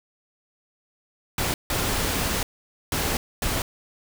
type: noise bursts at uneven times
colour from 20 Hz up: pink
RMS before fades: -25 dBFS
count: 4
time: 1.38-1.54 / 1.7-2.43 / 2.92-3.17 / 3.42-3.62 s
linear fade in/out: 2 ms
effects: none